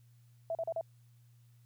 sine tone bursts, 659.3 Hz, E5, in tune, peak -32 dBFS, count 4, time 0.5-0.811 s, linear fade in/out 2 ms, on 50 ms, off 37 ms, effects added 119 Hz sine -59 dBFS peak until 1.65 s + white hiss -75 dBFS RMS until 1.65 s

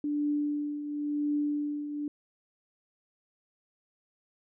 sine tone with tremolo, 293.7 Hz, D4, in tune, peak -25 dBFS, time 0.04-2.08 s, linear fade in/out 2 ms, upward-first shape triangle, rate 0.95 Hz, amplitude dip 65%, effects none

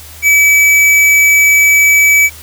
sine tone with hard clipping, 2293 Hz, D7, 42 cents flat, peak -6 dBFS, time 0.22-2.3 s, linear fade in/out 50 ms, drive 18 dB, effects added 78 Hz sine -35 dBFS peak until 2.42 s + white hiss -34 dBFS RMS until 2.42 s

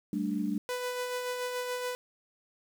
sine chord, G suspended second, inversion none, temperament equal with one note detuned, 194.76 / 220 / 293.7 Hz, G3 / A3 / D4, -11 / 0 / 0 cents, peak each -33 dBFS, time 0.13-0.58 s, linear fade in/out 2 ms
sawtooth tone with tremolo, 496.6 Hz, B4, 9 cents sharp, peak -27 dBFS, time 0.69-1.95 s, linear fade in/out 0 ms, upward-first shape sine, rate 7 Hz, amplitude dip 35%
effects 9-bit

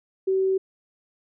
sine tone, 381.5 Hz, G4, 47 cents flat, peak -19 dBFS, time 0.27-0.58 s, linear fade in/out 10 ms, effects none

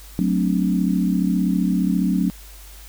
sine chord, D dominant seventh, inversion first, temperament equal, 185 / 220 / 261.6 / 293.7 Hz, F#3 / A3 / C4 / D4, 0 / 0 / 0 / 0 cents, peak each -19 / -24 / -24 / -25 dBFS, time 0.19-2.3 s, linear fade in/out 0 ms, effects added 50 Hz sine -40 dBFS peak until 2.88 s + white hiss -45 dBFS RMS until 2.88 s

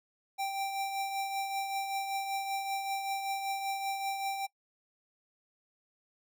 square tone with tremolo, 784 Hz, G5, in tune, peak -31 dBFS, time 0.38-4.47 s, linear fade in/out 20 ms, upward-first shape triangle, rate 5.2 Hz, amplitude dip 50%, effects noise-tail reverb RT60 0.1 s tail -22 dB re dry

